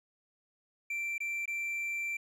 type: tone with dropouts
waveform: triangle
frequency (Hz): 2349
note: D7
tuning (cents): 0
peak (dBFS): -31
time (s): 0.9-2.17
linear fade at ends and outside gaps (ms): 5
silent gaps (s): 1.181-1.203 / 1.457-1.477
effects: none